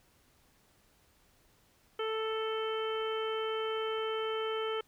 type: harmonic tone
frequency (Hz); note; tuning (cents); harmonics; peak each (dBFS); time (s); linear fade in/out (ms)
440.7; A4; +3; 1 / 2 / 3 / 4 / 5 / 6 / 7; -33 / -44 / -39 / -49 / -47 / -51 / -42; 1.99-4.81; 5
effects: pink hiss -67 dBFS RMS until 4.87 s